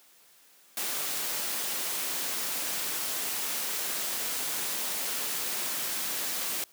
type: noise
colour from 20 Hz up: white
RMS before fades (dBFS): -32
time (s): 0.77-6.64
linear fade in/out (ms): 2
effects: white hiss -59 dBFS RMS until 6.72 s + high-pass 200 Hz 12 dB/octave